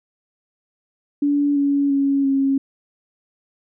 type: tone with pitch steps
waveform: sine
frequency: 287.4 / 282.3 / 277.3 / 272.4 Hz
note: D4 / C#4 / C#4 / C#4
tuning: -37 / +32 / +1 / -30 cents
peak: -15 dBFS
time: 1.22-2.58 s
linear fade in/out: 5 ms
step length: 340 ms
effects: none